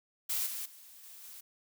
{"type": "noise with level steps", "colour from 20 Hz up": "blue", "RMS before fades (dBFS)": [-33, -39, -54, -51, -49], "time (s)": [0.29, 1.41], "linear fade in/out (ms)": 10, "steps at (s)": [0.46, 0.65, 1.03, 1.23], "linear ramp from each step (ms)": 10, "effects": []}